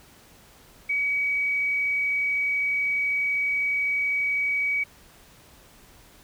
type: tone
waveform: sine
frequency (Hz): 2268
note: C#7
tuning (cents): +39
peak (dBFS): -22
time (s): 0.89-4.84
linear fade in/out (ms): 10
effects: pink hiss -53 dBFS RMS until 6.23 s